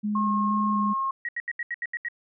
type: tone with vibrato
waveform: sine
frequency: 207.7 Hz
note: G#3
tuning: in tune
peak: -24 dBFS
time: 0.03-0.94 s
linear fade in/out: 20 ms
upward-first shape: square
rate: 2.1 Hz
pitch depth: 13 cents each way
type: tone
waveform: sine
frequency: 1077 Hz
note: C6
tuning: 50 cents sharp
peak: -24 dBFS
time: 0.15-1.11 s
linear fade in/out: 5 ms
type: tone bursts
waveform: sine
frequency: 1900 Hz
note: A#6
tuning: 33 cents sharp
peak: -27 dBFS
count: 8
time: 1.25-2.085 s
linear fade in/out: 2 ms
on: 37 ms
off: 77 ms
effects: none